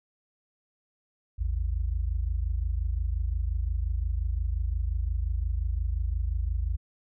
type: tone pair together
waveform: sine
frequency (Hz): 54.3 / 80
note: A1 / D#2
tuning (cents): -22 / +49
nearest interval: perfect fifth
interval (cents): 671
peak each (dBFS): -27 / -30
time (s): 1.38-6.77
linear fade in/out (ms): 20
effects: none